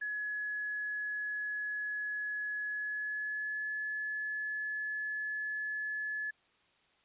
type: tone with pitch glide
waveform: sine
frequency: 1693 to 1713.7 Hz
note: G#6 to A6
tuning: +33 to -46 cents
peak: -34 dBFS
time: 0.01-6.31 s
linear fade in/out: 10 ms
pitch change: +21 cents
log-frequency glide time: 2.67-3.68 s
effects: white hiss -69 dBFS RMS until 7.04 s + resampled to 8000 Hz